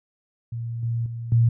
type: tone with level steps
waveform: sine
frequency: 116.54 Hz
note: A#2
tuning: in tune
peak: -27 / -22 / -29 / -14 dBFS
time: 0.52-1.49 s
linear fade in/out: 5 ms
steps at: 0.83 / 1.06 / 1.32 s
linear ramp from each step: 2 ms
effects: none